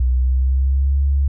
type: tone with pitch glide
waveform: sine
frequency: 62.6 to 69.46 Hz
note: B1 to C#2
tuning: +24 to +4 cents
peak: -13 dBFS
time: 0-1.28 s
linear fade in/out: 5 ms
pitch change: +180 cents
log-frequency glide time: 0.11-0.99 s
effects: none